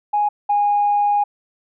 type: tone pair in turn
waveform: sine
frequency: 830.6 / 821.5 Hz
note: G#5 / G#5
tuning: 0 / -19 cents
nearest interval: unison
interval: 19 cents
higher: first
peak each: -14 / -13 dBFS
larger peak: second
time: 0.13-0.29 / 0.49-1.24 s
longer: second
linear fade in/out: 10 ms
effects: tanh soft clip ceiling -9 dBFS